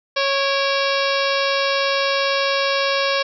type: harmonic tone with a mistuned harmonic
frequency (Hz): 551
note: C#5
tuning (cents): -11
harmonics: 1 / 2 / 3 / 4 / 5 / 6 / 7 / 8 / 9 / 10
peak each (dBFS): -21 / -24 / -26 / -27 / -28 / -29 / -29 / -30 / -31 / -31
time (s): 0.16-3.23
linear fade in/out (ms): 10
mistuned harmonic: 4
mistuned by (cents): +89
effects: none